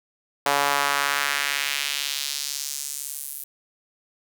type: tone with high-pass filter sweep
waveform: sawtooth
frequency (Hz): 142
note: C#3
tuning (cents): +42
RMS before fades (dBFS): -26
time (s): 0.46-3.44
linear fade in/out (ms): 2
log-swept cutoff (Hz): 740 to 12000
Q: 1.4
effects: none